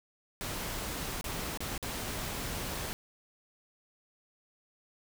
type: noise with dropouts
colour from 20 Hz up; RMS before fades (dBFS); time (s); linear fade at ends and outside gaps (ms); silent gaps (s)
pink; -37; 0.41-2.93; 0; 1.211-1.242 / 1.574-1.605 / 1.778-1.827
effects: none